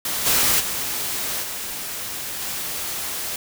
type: noise with level steps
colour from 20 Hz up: white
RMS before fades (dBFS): -25 / -18 / -26 / -30 / -28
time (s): 0.05-3.36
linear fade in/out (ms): 2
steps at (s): 0.25 / 0.59 / 1.42 / 2.39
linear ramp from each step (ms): 20
effects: none